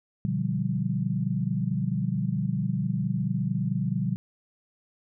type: chord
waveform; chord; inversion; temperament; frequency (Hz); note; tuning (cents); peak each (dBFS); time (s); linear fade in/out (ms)
sine; G dominant seventh; first; just; 122.5 / 147 / 176.4 / 196; B2 / D3 / F3 / G3; -14 / +2 / +18 / 0; -30; 0.25-4.16; 0
effects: none